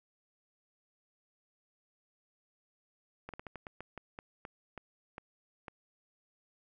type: slowing click train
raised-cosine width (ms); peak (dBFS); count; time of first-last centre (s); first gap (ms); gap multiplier
0.5; -28; 13; 3.29-5.682; 47; 1.24
effects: none